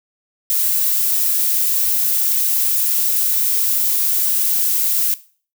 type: noise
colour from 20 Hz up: violet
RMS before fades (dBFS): -17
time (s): 0.5-5.14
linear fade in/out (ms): 0
effects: noise-tail reverb RT60 0.4 s tail -17 dB re dry